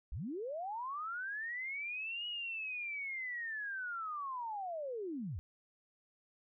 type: linear two-way sweep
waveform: sine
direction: up then down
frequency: 41.2 to 2917 to 68.8 Hz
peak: -38 dBFS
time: 0.12-5.39 s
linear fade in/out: 0 ms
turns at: 2.27 s
effects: none